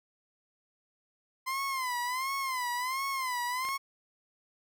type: tone with vibrato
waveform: 30% pulse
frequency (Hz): 1031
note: C6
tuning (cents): -26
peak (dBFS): -28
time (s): 1.46-3.78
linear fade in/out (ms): 20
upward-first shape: sine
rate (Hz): 1.4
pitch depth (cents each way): 110
type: clicks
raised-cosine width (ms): 0.3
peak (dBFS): -28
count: 2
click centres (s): 3.651 / 3.688
effects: none